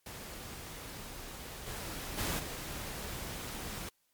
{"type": "noise with level steps", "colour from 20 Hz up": "pink", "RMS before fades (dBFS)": [-45, -41, -34, -41], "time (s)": [0.06, 3.89], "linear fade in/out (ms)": 2, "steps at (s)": [1.66, 2.17, 2.38], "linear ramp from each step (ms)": 20, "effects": ["white hiss -75 dBFS RMS until 4.13 s", "MP3 96 kbps"]}